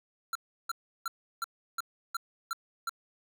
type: tone bursts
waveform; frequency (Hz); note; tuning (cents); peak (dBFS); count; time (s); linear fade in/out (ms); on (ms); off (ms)
square; 1360; F6; -46; -31; 8; 0.33-2.894; 2; 23; 340
effects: none